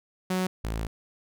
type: tone pair in turn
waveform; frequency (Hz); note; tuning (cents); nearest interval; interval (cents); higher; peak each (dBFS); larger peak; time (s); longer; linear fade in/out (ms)
sawtooth; 185 / 55; F#3 / A1; 0 / 0; octave + major sixth; 2100; first; -21 / -25; first; 0.3-0.47 / 0.64-0.87; second; 5
effects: none